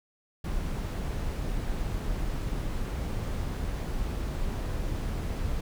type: noise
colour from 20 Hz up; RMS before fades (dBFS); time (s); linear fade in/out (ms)
brown; -31; 0.44-5.61; 5
effects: none